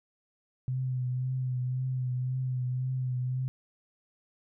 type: tone with vibrato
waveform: sine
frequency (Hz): 127.7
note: C3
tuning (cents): -42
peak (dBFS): -28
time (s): 0.68-3.48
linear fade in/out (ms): 0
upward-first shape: triangle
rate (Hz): 1.9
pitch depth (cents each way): 36
effects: none